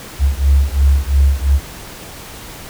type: beating tone pair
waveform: sine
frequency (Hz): 68 / 70.9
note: C#2 / C#2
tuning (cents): -33 / +40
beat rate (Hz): 2.9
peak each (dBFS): -12 / -13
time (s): 0.19-1.6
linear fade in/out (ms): 50
effects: pink hiss -33 dBFS RMS until 2.69 s